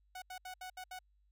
sawtooth tone bursts at uneven times, 740 Hz, F#5, in tune, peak -40 dBFS, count 6, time 0.15-0.22 / 0.3-0.38 / 0.45-0.54 / 0.61-0.7 / 0.77-0.84 / 0.91-0.99 s, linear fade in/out 5 ms, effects added 50 Hz sine -68 dBFS peak until 1.31 s

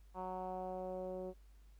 10% pulse tone with low-pass filter sweep, 185 Hz, F#3, in tune, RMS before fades -43 dBFS, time 0.14-1.34 s, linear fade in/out 50 ms, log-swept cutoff 970 to 460 Hz, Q 2.9, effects added 50 Hz sine -58 dBFS peak until 1.79 s + pink hiss -75 dBFS RMS until 1.79 s

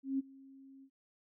sine tone with ADSR envelope, 270 Hz, C#4, 45 cents flat, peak -29 dBFS, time 0.03-0.9 s, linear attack 160 ms, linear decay 22 ms, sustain -24 dB, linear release 68 ms, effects none

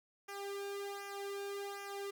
sawtooth tone with flanger, 400 Hz, G4, 35 cents sharp, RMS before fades -43 dBFS, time 0.28-2.11 s, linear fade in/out 10 ms, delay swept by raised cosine 0.24 to 1.54 ms, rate 1.3 Hz, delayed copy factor -0.85, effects 12-bit

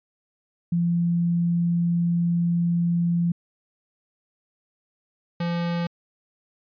sine / square tone pair in turn, 171.5 / 171.5 Hz, F3 / F3, -31 / -31 cents, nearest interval unison, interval 0 cents, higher neither, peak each -19 / -24 dBFS, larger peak first, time 0.72-3.32 / 5.4-5.87 s, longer first, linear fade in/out 5 ms, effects resampled to 11025 Hz

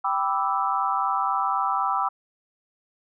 sine chord, E minor seventh, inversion first, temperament equal, 784 / 987.8 / 1174.7 / 1318.5 Hz, G5 / B5 / D6 / E6, 0 / 0 / 0 / 0 cents, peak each -27 dBFS, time 0.04-2.09 s, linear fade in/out 10 ms, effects none

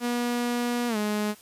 sawtooth tone with pitch glide, 241.2 to 210 Hz, B3 to G#3, -41 to +19 cents, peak -21 dBFS, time 0-1.35 s, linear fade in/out 50 ms, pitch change -240 cents, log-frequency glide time 0.88-0.97 s, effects white hiss -52 dBFS RMS until 1.41 s + resampled to 32000 Hz

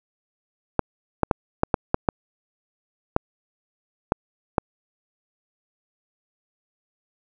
clicks, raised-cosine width 1 ms, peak -3 dBFS, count 10, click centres 0.793 / 1.233 / 1.312 / 1.634 / 1.742 / 1.944 / 2.088 / 3.164 / 4.121 / 4.582 s, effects none

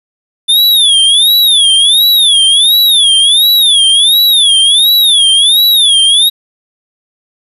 square tone with vibrato, 3520 Hz, A7, in tune, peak -5 dBFS, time 0.48-6.3 s, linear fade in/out 20 ms, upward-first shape sine, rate 1.4 Hz, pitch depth 190 cents each way, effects resampled to 32000 Hz + 7-bit

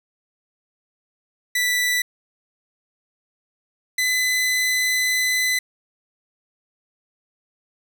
sawtooth tone pair in turn, 1975.5 / 2012 Hz, B6 / B6, 0 / +32 cents, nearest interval unison, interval 32 cents, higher second, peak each -15 dBFS, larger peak neither, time 1.55-2.02 / 3.98-5.59 s, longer second, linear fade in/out 5 ms, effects none

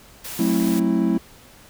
white noise, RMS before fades -33 dBFS, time 0.24-0.8 s, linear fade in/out 10 ms
triangle chord, F# half-diminished seventh, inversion none, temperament equal with one note detuned, 185 / 220 / 266.2 / 329.6 Hz, F#3 / A3 / C4 / E4, 0 / 0 / +30 / 0 cents, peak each -21 / -20 / -22 / -20 dBFS, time 0.39-1.18 s, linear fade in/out 5 ms
effects pink hiss -48 dBFS RMS until 1.69 s

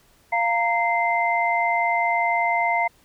sine tone cluster, 696 / 926 / 2081 Hz, F5 / A#5 / C7, -6 / -12 / -10 cents, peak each -23 dBFS, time 0.32-2.88 s, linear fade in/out 10 ms, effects pink hiss -58 dBFS RMS until 3.04 s

